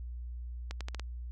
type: accelerating click train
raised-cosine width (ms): 0.2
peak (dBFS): -22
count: 5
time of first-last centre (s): 0.71-0.996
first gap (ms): 97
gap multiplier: 0.8
effects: added 60 Hz sine -38 dBFS peak until 1.31 s